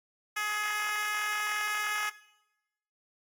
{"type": "tone with high-pass filter", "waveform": "10% pulse", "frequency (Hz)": 420.9, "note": "G#4", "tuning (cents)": 23, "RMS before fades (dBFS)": -32, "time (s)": [0.36, 2.1], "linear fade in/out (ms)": 10, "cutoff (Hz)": 1400, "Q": 1.5, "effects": ["noise-tail reverb RT60 0.9 s tail -17 dB re dry", "AAC 64 kbps"]}